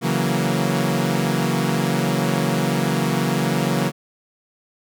sawtooth chord, F# dominant seventh, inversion second, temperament equal, 138.59 / 164.81 / 185 / 233.1 Hz, C#3 / E3 / F#3 / A#3, 0 / 0 / 0 / 0 cents, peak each -20 dBFS, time 0.01-3.92 s, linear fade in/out 50 ms, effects none

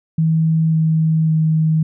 sine tone with pitch steps, 160.7 / 159.41 / 158.12 Hz, E3 / D#3 / D#3, -44 / +42 / +28 cents, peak -12 dBFS, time 0.18-1.83 s, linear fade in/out 5 ms, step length 550 ms, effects none

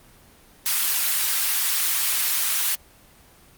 white high-pass noise, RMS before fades -22 dBFS, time 0.66-2.75 s, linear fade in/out 0 ms, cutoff 1300 Hz, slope 12 dB/octave, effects pink hiss -52 dBFS RMS until 3.57 s + Opus 24 kbps

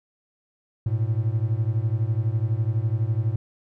triangle beating tone pair, 106.5 / 118.5 Hz, G#2 / A#2, +44 / +29 cents, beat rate 12 Hz, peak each -21 / -23 dBFS, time 0.86-3.36 s, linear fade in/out 5 ms, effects none

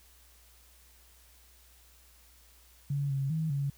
sine tone with pitch steps, 141.5 / 136.7 / 158.9 / 140.2 Hz, C#3 / C#3 / D#3 / C#3, +36 / -24 / +37 / +20 cents, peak -28 dBFS, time 2.9-3.7 s, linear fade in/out 5 ms, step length 200 ms, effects added 60 Hz sine -60 dBFS peak until 3.77 s + white hiss -61 dBFS RMS until 3.77 s

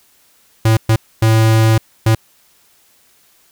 square tone bursts at uneven times, 111.3 Hz, A2, 20 cents sharp, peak -9 dBFS, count 4, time 0.65-0.77 / 0.89-0.96 / 1.22-1.78 / 2.06-2.15 s, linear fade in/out 5 ms, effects white hiss -53 dBFS RMS until 3.51 s

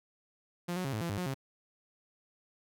sawtooth tone with pitch steps, 174.9 / 183.1 / 136.3 / 108.2 / 169.8 / 100.9 / 180.3 / 134.9 Hz, F3 / F#3 / C#3 / A2 / F3 / G#2 / F#3 / C#3, +3 / -18 / -29 / -29 / -48 / -49 / -45 / -47 cents, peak -29 dBFS, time 0.68-1.344 s, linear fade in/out 10 ms, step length 83 ms, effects none

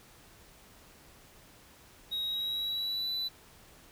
triangle tone with pitch glide, 3800 to 3980 Hz, A#7 to B7, +33 to +13 cents, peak -30 dBFS, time 2.11-3.29 s, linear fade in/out 20 ms, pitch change +80 cents, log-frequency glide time 2.25-3.11 s, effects pink hiss -57 dBFS RMS until 3.91 s

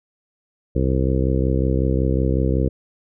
harmonic tone, 65.41 Hz, C2, in tune, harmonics 1 / 2 / 3 / 4 / 5 / 6 / 7 / 8, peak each -20 / -22 / -26 / -27 / -26 / -30 / -27 / -30 dBFS, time 0.75-2.69 s, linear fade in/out 10 ms, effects none

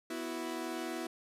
sawtooth chord, B suspended fourth, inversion none, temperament equal, 246.9 / 329.6 / 370 Hz, B3 / E4 / F#4, 0 / 0 / 0 cents, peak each -39 / -35 / -39 dBFS, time 0.1-1.07 s, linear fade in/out 5 ms, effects resampled to 32000 Hz

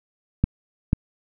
clicks, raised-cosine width 5 ms, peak -5 dBFS, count 2, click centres 0.44 / 0.931 s, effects none

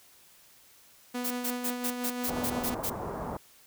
sawtooth tone with tremolo, 246.4 Hz, B3, 4 cents flat, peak -27 dBFS, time 1.14-2.75 s, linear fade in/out 10 ms, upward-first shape sine, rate 5.8 Hz, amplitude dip 35%
blue noise bursts, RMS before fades -32 dBFS, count 9, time 1.24-2.901 s, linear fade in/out 10 ms, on 69 ms, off 130 ms
white low-pass noise, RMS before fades -36 dBFS, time 2.28-3.37 s, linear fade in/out 2 ms, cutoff 980 Hz, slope 24 dB/octave
effects white hiss -58 dBFS RMS until 3.66 s

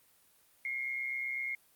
sine tone with amplitude modulation, 2144 Hz, C7, 42 cents sharp, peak -31 dBFS, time 0.65-1.55 s, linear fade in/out 2 ms, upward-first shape sine, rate 128 Hz, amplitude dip 55%, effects white hiss -66 dBFS RMS until 1.75 s + Opus 32 kbps

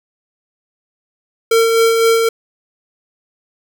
square tone with tremolo, 455.4 Hz, A#4, 40 cents flat, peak -9 dBFS, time 1.51-2.29 s, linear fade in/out 5 ms, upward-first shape sine, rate 3.9 Hz, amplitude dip 35%, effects none

